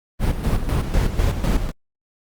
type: noise with tremolo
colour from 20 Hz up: brown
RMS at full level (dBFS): -17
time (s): 0.19-1.72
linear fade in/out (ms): 50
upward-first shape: square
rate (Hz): 4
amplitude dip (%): 60
effects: Opus 32 kbps